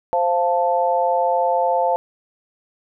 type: chord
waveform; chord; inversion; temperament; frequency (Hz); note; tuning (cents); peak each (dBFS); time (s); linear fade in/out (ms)
sine; F major; second; equal with one note detuned; 523.3 / 693.6 / 880; C5 / F5 / A5; 0 / -12 / 0; -20; 0.13-1.96; 0
effects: none